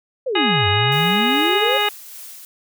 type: exponential two-way sweep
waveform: sine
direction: down then up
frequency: 558 to 92.5 to 558 Hz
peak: -19 dBFS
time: 0.26-1.78 s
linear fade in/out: 10 ms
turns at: 0.68 s
type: harmonic tone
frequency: 415.3 Hz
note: G#4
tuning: in tune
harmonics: 1 / 2 / 3 / 4 / 5 / 6 / 7 / 9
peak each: -24 / -22 / -25 / -26 / -25 / -27 / -22 / -25 dBFS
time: 0.35-1.89 s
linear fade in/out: 5 ms
type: noise with tremolo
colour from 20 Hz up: blue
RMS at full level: -36 dBFS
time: 0.92-2.45 s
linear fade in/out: 0 ms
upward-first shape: sine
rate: 2.5 Hz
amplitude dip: 30%
effects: none